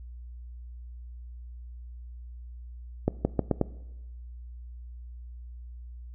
accelerating click train, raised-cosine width 2 ms, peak -9 dBFS, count 5, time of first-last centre 3.08-3.614 s, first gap 170 ms, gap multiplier 0.84, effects noise-tail reverb RT60 1.0 s tail -19 dB re dry + added 60 Hz sine -40 dBFS peak until 6.14 s

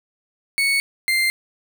35% pulse tone pair in turn, 2217 / 2093 Hz, C#7 / C7, 0 / 0 cents, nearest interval minor second, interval 100 cents, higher first, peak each -15 dBFS, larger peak neither, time 0.58-0.8 / 1.08-1.3 s, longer neither, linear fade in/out 0 ms, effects none

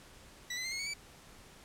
20% pulse tone with pitch steps, 1962 / 2027 / 2093 / 2162 / 2233 / 2306 Hz, B6 / B6 / C7 / C#7 / C#7 / D7, -12 / +45 / 0 / -44 / +12 / -32 cents, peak -31 dBFS, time 0.5-0.938 s, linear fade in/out 5 ms, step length 73 ms, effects pink hiss -56 dBFS RMS until 1.64 s + low-pass 11000 Hz 12 dB/octave

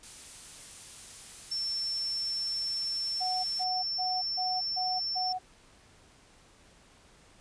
blue noise, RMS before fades -44 dBFS, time 0.03-3.64 s, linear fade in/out 2 ms
sine tone, 5390 Hz, E8, 38 cents sharp, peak -30 dBFS, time 1.51-5.33 s, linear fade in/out 10 ms
sine tone bursts, 740 Hz, F#5, in tune, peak -31 dBFS, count 6, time 3.2-5.39 s, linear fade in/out 20 ms, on 240 ms, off 150 ms
effects pink hiss -59 dBFS RMS until 7.4 s + resampled to 22050 Hz

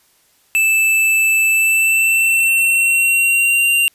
square tone with pitch glide, 2637 to 2775 Hz, E7 to F7, 0 to -12 cents, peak -12 dBFS, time 0.55-3.88 s, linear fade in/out 0 ms, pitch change +88 cents, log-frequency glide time 1.49-3.73 s, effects white hiss -56 dBFS RMS until 3.94 s + resampled to 32000 Hz

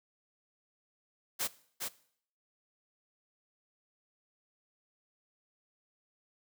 white noise with echo, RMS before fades -33 dBFS, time 1.39-1.48 s, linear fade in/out 20 ms, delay 410 ms, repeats 1, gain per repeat -4 dB, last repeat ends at 1.89 s, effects noise-tail reverb RT60 0.6 s tail -19 dB re dry + high-pass 100 Hz 12 dB/octave

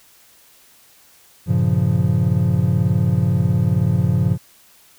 triangle chord, G half-diminished seventh, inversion none, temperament equal, 98 / 116.54 / 138.59 / 174.61 Hz, G2 / Bb2 / Db3 / F3, 0 / 0 / 0 / 0 cents, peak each -18 dBFS, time 1.46-4.38 s, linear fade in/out 50 ms, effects white hiss -51 dBFS RMS until 4.98 s

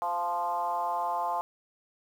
sine tone with frequency modulation, 869 Hz, A5, 22 cents flat, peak -27 dBFS, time 0.02-1.41 s, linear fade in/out 0 ms, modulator 175 Hz, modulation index 1.3, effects 9-bit

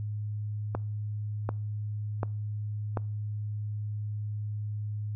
click train, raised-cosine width 1 ms, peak -16 dBFS, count 4, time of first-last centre 0.75-2.972 s, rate 1.35 Hz, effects noise-tail reverb RT60 0.5 s tail -25 dB re dry + added 105 Hz sine -31 dBFS peak until 5.15 s

